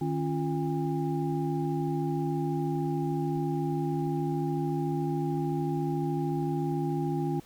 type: tone cluster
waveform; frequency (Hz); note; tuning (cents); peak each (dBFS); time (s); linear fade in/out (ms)
sine; 153.2 / 273.3 / 347 / 809; D#3 / C#4 / F4 / G#5; -27 / -24 / -11 / -46; -30 / -33 / -32 / -37; 0.01-7.4; 5
effects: pink hiss -56 dBFS RMS until 7.45 s